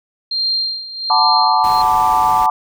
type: tone with tremolo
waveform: sine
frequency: 4186 Hz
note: C8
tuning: in tune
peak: -14 dBFS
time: 0.31-1.82 s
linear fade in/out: 5 ms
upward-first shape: sine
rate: 1.3 Hz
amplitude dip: 80%
type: chord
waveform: sine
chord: B minor seventh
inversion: second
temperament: equal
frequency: 740 / 880 / 987.8 / 1174.7 Hz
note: F#5 / A5 / B5 / D6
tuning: 0 / 0 / 0 / 0 cents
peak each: -18 / -14 / -18 / -17 dBFS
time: 1.1-2.5 s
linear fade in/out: 2 ms
type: noise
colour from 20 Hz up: pink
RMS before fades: -31 dBFS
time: 1.64-2.46 s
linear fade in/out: 0 ms
effects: none